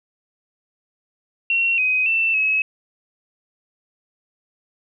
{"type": "tone with pitch steps", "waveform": "sine", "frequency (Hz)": [2730, 2516, 2673, 2569], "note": ["F7", "D#7", "E7", "E7"], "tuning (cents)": [-40, 19, 23, -45], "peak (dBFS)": -16, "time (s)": [1.5, 2.62], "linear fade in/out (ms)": 2, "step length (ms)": 280, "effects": []}